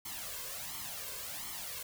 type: noise with flanger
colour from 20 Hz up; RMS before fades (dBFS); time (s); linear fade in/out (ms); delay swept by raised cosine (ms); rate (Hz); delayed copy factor
white; -42; 0.05-1.83; 5; 0.93 to 1.92; 1.4; +0.7
effects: none